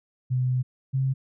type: tone pair in turn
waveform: sine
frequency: 127.1 / 133.19 Hz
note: C3 / C3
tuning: -50 / +31 cents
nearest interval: minor second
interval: 81 cents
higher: second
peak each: -21 dBFS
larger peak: neither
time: 0.3-0.63 / 0.93-1.14 s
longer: first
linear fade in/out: 20 ms
effects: none